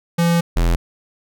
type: tone pair in turn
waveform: square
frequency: 170 / 42.5 Hz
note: F3 / F1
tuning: -46 / -46 cents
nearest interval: 2 octaves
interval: 2400 cents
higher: first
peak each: -14 / -14 dBFS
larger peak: neither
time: 0.18-0.41 / 0.56-0.76 s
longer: first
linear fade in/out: 10 ms
effects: none